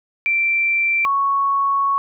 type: tone pair in turn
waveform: sine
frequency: 2349 / 1108.6 Hz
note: D7 / C#6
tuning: 0 / 0 cents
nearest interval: octave + minor second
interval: 1300 cents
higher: first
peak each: -15 / -15 dBFS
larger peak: neither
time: 0.26-1.05 / 1.05-1.98 s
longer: second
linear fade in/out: 0 ms
effects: none